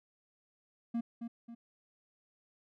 triangle tone with echo, 233.1 Hz, A#3, in tune, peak -29 dBFS, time 0.94-1.01 s, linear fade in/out 10 ms, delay 270 ms, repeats 2, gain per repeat -7 dB, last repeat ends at 1.55 s, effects none

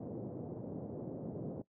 pink band-pass noise, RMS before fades -43 dBFS, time 0-1.62 s, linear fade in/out 5 ms, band 120 to 550 Hz, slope 24 dB/octave, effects noise-tail reverb RT60 0.1 s tail -18 dB re dry

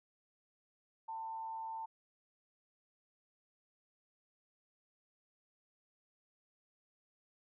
sine tone with frequency modulation, 895 Hz, A5, 29 cents sharp, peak -40 dBFS, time 1.08-1.86 s, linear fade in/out 10 ms, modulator 129 Hz, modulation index 0.29, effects none

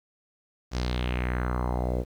sawtooth tone with low-pass filter sweep, 61.6 Hz, B1, 4 cents flat, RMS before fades -28 dBFS, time 0.71-2.05 s, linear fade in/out 50 ms, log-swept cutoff 5900 to 470 Hz, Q 2.9, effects 9-bit

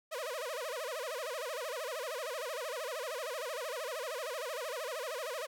sawtooth tone with vibrato, 556 Hz, C#5, 5 cents sharp, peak -33 dBFS, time 0.11-5.47 s, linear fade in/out 20 ms, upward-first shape sine, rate 13 Hz, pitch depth 270 cents each way, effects none

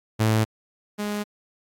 sawtooth tone pair in turn, 110 / 207.5 Hz, A2 / G#3, 0 / -1 cents, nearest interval major seventh, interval 1099 cents, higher second, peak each -14 / -22 dBFS, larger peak first, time 0.19-0.45 / 0.98-1.24 s, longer neither, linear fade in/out 20 ms, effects AAC 64 kbps

